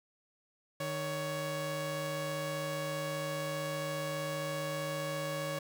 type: tone pair together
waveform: sawtooth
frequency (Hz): 153.4 / 558.5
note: D#3 / C#5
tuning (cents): -24 / +13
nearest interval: octave + minor seventh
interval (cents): 2237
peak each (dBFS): -35 / -32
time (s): 0.8-5.59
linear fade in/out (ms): 5
effects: none